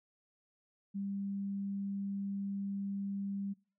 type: tone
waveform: sine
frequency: 198.3 Hz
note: G3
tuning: 20 cents sharp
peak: -35 dBFS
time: 0.94-3.54 s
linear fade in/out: 20 ms
effects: noise-tail reverb RT60 0.4 s tail -25 dB re dry